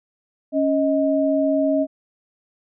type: tone pair together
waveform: sine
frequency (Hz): 277.1 / 628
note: C#4 / D#5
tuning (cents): -1 / +16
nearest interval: octave + major second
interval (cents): 1417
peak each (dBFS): -19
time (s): 0.52-1.87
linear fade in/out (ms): 50
effects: none